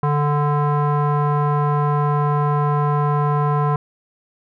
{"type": "tone with low-pass filter", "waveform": "square", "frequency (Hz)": 146.83, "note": "D3", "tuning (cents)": 0, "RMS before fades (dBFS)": -18, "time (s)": [0.03, 3.76], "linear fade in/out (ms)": 2, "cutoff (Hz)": 1100, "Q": 4, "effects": []}